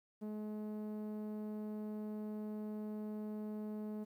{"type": "tone with low-pass filter", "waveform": "sawtooth", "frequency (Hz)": 212.5, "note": "G#3", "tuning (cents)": 40, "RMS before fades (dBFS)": -43, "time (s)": [0.21, 4.05], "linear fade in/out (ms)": 20, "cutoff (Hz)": 550, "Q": 0.61, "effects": ["12-bit"]}